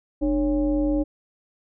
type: tone with frequency modulation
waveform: sine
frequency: 300 Hz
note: D4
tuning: 37 cents sharp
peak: -19 dBFS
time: 0.21-1.04 s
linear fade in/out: 20 ms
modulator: 255 Hz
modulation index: 0.8
effects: none